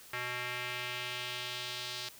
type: tone with band-pass filter sweep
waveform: square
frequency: 123.47 Hz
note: B2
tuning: in tune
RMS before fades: -39 dBFS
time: 0.13-2.09 s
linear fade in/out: 5 ms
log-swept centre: 2000 to 4200 Hz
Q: 1.9
effects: white hiss -54 dBFS RMS until 2.19 s